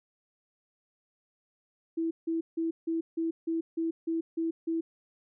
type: tone bursts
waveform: sine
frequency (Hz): 328.4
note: E4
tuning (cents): -6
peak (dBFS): -27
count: 10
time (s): 1.97-4.81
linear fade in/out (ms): 10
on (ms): 140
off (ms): 160
effects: none